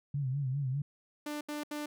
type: tone with vibrato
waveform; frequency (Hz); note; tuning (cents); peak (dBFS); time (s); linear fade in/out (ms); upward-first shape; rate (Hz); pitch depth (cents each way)
sine; 135.7; C#3; -36; -30; 0.14-0.82; 5; sine; 5; 110
type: tone bursts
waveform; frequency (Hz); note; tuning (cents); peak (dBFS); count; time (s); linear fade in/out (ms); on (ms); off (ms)
sawtooth; 296.8; D4; +18; -32; 3; 1.26-1.86; 5; 150; 75
effects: none